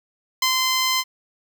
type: tone with ADSR envelope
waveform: 10% pulse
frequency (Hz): 1035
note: C6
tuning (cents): -19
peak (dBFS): -8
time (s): 0.42-1.04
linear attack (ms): 4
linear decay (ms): 99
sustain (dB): -2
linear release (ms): 47
effects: none